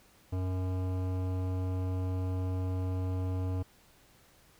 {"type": "tone with hard clipping", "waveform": "sine", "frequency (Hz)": 92.5, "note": "F#2", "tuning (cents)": 0, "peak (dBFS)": -32, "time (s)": [0.32, 3.63], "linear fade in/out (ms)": 10, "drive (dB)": 16, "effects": ["pink hiss -62 dBFS RMS until 4.59 s"]}